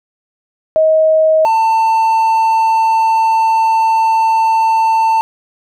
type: tone pair in turn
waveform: sine / triangle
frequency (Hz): 632 / 893.8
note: D#5 / A5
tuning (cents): +27 / +27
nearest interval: tritone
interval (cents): 600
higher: second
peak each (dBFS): -7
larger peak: neither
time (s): 0.76-1.45 / 1.45-5.21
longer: second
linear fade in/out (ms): 0
effects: none